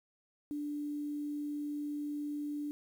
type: tone with quantisation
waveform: sine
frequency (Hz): 293.7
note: D4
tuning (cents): 0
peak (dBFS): -35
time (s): 0.51-2.71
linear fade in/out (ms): 0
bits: 10
effects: none